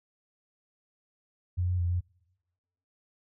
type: tone with pitch steps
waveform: sine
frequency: 89.3 / 90.3 / 87.2 / 88.7 Hz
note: F2 / F#2 / F2 / F2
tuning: +39 / -42 / -2 / +27 cents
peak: -25 dBFS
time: 1.57-2.01 s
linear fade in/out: 20 ms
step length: 110 ms
effects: noise-tail reverb RT60 1.0 s tail -25 dB re dry